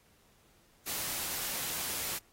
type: noise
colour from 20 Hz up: white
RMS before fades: -36 dBFS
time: 0.86-2.19 s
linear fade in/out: 20 ms
effects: pink hiss -66 dBFS RMS until 2.32 s + AAC 48 kbps